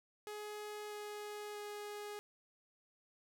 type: tone with pitch steps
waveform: sawtooth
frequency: 419.9 / 417.5 / 415.1 Hz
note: G#4 / G#4 / G#4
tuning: +19 / +9 / -1 cents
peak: -40 dBFS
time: 0.27-2.19 s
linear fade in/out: 0 ms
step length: 640 ms
effects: none